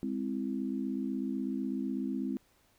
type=chord; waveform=sine; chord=Ab augmented; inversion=none; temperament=equal with one note detuned; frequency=205.4 / 261.6 / 329.6 Hz; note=Ab3 / C4 / E4; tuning=-19 / 0 / 0 cents; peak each=-36 / -34 / -39 dBFS; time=0.03-2.37 s; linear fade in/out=0 ms; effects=pink hiss -68 dBFS RMS until 2.78 s